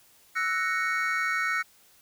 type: chord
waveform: triangle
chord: F# dominant seventh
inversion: third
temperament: equal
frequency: 1318.5 / 1480 / 1864.7 / 2217 Hz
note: E6 / F#6 / A#6 / C#7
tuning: 0 / 0 / 0 / 0 cents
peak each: -29 dBFS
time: 0.35-1.63 s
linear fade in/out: 20 ms
effects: white hiss -59 dBFS RMS until 2.01 s